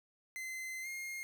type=tone with pitch glide; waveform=45% pulse; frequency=2060 to 2131 Hz; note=C7 to C7; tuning=-28 to +31 cents; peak=-40 dBFS; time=0.36-1.23 s; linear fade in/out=0 ms; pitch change=+59 cents; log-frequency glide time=0.82-0.87 s; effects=none